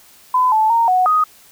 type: tone with pitch steps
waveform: sine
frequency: 1010 / 872 / 924 / 737 / 1249 Hz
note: B5 / A5 / A#5 / F#5 / D#6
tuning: +39 / -16 / -16 / -7 / +6 cents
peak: -11 dBFS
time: 0.34-1.24 s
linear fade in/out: 5 ms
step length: 180 ms
effects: white hiss -47 dBFS RMS until 1.51 s